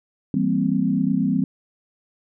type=chord; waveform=sine; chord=C dominant seventh; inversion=first; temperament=equal; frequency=164.81 / 196 / 233.1 / 261.6 Hz; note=E3 / G3 / Bb3 / C4; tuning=0 / 0 / 0 / 0 cents; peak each=-25 / -22 / -25 / -22 dBFS; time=0.34-1.44 s; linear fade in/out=2 ms; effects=none